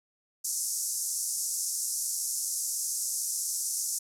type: band-pass noise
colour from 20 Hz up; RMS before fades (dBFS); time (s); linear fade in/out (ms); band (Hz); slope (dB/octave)
pink; -32; 0.44-3.99; 10; 5600 to 12000; 48
effects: none